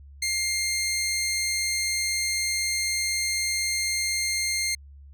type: tone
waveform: 15% pulse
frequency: 2114 Hz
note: C7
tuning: 17 cents sharp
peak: -18 dBFS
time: 0.22-4.75 s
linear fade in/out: 5 ms
effects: added 70 Hz sine -44 dBFS peak until 5.13 s